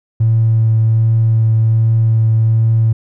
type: tone with vibrato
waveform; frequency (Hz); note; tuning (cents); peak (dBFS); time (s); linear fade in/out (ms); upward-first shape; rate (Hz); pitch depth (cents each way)
triangle; 112; A2; +31; -5; 0.2-2.93; 10; triangle; 1.3; 13
effects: tanh soft clip ceiling -6 dBFS